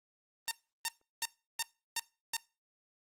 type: tone bursts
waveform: 5% pulse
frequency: 915 Hz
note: A#5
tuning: 32 cents flat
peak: -20 dBFS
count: 6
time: 0.48-2.366 s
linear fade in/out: 0 ms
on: 31 ms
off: 340 ms
effects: noise-tail reverb RT60 0.3 s tail -21 dB re dry + Opus 24 kbps